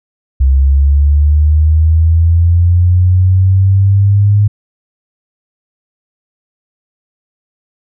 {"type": "linear sweep", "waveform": "sine", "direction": "up", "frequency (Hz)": [65.9, 103.83], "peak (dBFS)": -5, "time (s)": [0.4, 4.48], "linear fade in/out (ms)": 10, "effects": []}